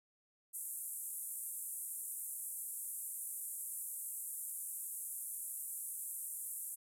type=band-pass noise; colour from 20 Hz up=white; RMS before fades=-44 dBFS; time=0.53-6.76 s; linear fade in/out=20 ms; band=8200 to 13000 Hz; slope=48 dB/octave; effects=none